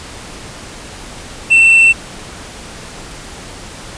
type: tone with tanh clipping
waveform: triangle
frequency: 2688 Hz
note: E7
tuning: 33 cents sharp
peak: -5 dBFS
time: 1.5-1.93 s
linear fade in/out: 20 ms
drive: 7 dB
effects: pink hiss -31 dBFS RMS until 3.97 s + resampled to 22050 Hz